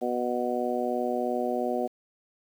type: harmonic tone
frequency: 122.9 Hz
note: B2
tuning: 8 cents flat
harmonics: 2 / 3 / 4 / 5 / 6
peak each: -32 / -32 / -32 / -32 / -32 dBFS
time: 0.01-1.88 s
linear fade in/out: 20 ms
effects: 9-bit